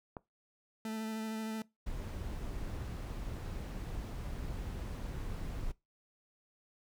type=click; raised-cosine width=1 ms; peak=-28 dBFS; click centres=0.168 s
type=tone with vibrato; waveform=40% pulse; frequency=220 Hz; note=A3; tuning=in tune; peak=-36 dBFS; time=0.85-1.62 s; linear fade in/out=2 ms; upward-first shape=sine; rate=13 Hz; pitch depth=15 cents each way
type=noise; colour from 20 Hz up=brown; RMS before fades=-40 dBFS; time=1.86-5.72 s; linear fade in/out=10 ms
effects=noise-tail reverb RT60 0.2 s tail -21 dB re dry